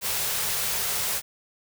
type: band-stop noise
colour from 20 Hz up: white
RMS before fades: -27 dBFS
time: 0.01-1.22 s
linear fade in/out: 50 ms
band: 220 to 360 Hz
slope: 96 dB/octave
effects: none